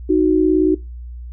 sine tone pair together, 311.2 / 369.7 Hz, D#4 / F#4, 0 / -1 cents, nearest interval minor third, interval 299 cents, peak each -14 / -14 dBFS, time 0.09-0.75 s, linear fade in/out 10 ms, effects noise-tail reverb RT60 0.2 s tail -19 dB re dry + added 60 Hz sine -29 dBFS peak until 1.32 s

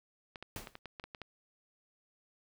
clicks, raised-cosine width 0.3 ms, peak -28 dBFS, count 9, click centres 0.358 / 0.426 / 0.672 / 0.754 / 0.857 / 0.998 / 1.04 / 1.148 / 1.217 s
pink noise with exponential decay, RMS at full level -40 dBFS, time 0.56-0.79 s, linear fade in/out 1 ms, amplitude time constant 50 ms
effects none

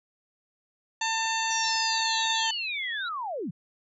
harmonic tone, 896 Hz, A5, 31 cents sharp, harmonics 1 / 2 / 3 / 4 / 5 / 7 / 8, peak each -29 / -32 / -34 / -35 / -36 / -37 / -38 dBFS, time 1.01-2.51 s, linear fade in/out 5 ms
sine linear sweep, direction down, 5920 to 130.81 Hz, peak -30 dBFS, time 1.5-3.51 s, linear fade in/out 10 ms
sine tone with vibrato, 3839 Hz, B7, 50 cents flat, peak -35 dBFS, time 1.63-3.09 s, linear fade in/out 10 ms, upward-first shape sine, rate 1.4 Hz, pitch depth 250 cents each way
effects none

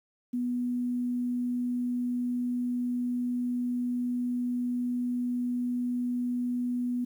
sine tone, 245.4 Hz, B3, 11 cents flat, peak -27 dBFS, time 0.33-7.05 s, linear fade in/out 10 ms, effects 10-bit

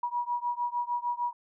sine beating tone pair, 961 / 967.6 Hz, B5 / B5, -48 / -36 cents, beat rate 6.6 Hz, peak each -31 / -32 dBFS, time 0.03-1.33 s, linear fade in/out 5 ms, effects none

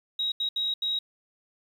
sine tone bursts at uneven times, 3813 Hz, A#7, 38 cents sharp, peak -25 dBFS, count 4, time 0.19-0.32 / 0.4-0.49 / 0.56-0.74 / 0.82-0.99 s, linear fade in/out 5 ms, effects 9-bit

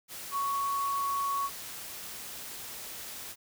sine tone in noise, 1113 Hz, C#6, 7 cents sharp, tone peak -28 dBFS, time 0.31-1.5 s, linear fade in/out 50 ms, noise white, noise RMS -42 dBFS, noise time 0.08-3.36 s, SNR +11 dB, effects none

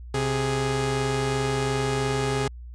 sawtooth tone pair together, 130.81 / 415.3 Hz, C3 / G#4, 0 / 0 cents, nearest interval octave + minor sixth, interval 2000 cents, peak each -22 dBFS, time 0.14-2.48 s, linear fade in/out 5 ms, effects added 60 Hz sine -37 dBFS peak until 2.74 s + resampled to 22050 Hz

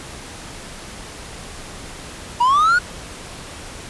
triangle linear sweep, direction up, 932.3 to 1480 Hz, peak -10 dBFS, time 2.4-2.79 s, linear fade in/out 10 ms, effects pink hiss -35 dBFS RMS until 3.89 s + resampled to 24000 Hz

